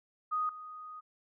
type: tone with level steps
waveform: sine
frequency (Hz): 1244.5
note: D#6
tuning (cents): 0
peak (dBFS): -29 / -43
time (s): 0.31-1.01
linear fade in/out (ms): 20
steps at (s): 0.49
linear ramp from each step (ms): 2
effects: none